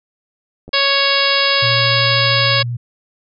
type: clicks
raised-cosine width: 2 ms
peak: -22 dBFS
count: 2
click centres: 0.68 / 0.691 s
type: harmonic tone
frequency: 555 Hz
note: C#5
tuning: 2 cents sharp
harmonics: 1 / 2 / 3 / 4 / 5 / 6 / 7 / 8 / 9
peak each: -21 / -21 / -21 / -21 / -21 / -21 / -21 / -21 / -21 dBFS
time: 0.73-2.63 s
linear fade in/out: 10 ms
type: tone with vibrato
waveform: sine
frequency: 120 Hz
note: B2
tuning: 49 cents flat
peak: -19 dBFS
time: 1.62-2.77 s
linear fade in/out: 10 ms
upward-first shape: sine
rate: 13 Hz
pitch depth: 15 cents each way
effects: none